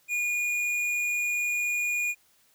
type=tone with tanh clipping; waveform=sine; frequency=2439 Hz; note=D#7; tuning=35 cents flat; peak=-27 dBFS; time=0.08-2.15 s; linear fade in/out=50 ms; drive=12 dB; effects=white hiss -64 dBFS RMS until 2.54 s